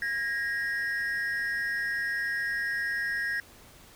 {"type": "ring-modulated tone", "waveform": "triangle", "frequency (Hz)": 1760, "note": "A6", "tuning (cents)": 0, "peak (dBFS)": -23, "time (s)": [0.02, 3.4], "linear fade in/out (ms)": 2, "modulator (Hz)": 125, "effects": ["pink hiss -53 dBFS RMS until 3.95 s"]}